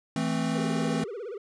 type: chord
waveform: square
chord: A minor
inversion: second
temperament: equal with one note detuned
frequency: 163.96 / 220 / 261.6 Hz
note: E3 / A3 / C4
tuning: -9 / 0 / 0 cents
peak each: -31 dBFS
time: 0.16-1.04 s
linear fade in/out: 2 ms
type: tone with vibrato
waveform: triangle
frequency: 436.1 Hz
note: A4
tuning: 15 cents flat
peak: -32 dBFS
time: 0.55-1.38 s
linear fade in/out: 5 ms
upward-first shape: sine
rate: 17 Hz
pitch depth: 230 cents each way
effects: resampled to 22050 Hz